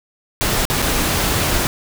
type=noise with dropouts; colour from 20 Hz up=pink; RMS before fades=-18 dBFS; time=0.41-1.67 s; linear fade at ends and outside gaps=0 ms; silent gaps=0.653-0.7 / 0.819-0.824 s; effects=none